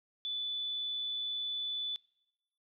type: tone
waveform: sine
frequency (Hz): 3481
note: A7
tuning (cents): -19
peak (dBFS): -34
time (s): 0.25-1.96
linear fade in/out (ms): 0
effects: noise-tail reverb RT60 0.9 s tail -23 dB re dry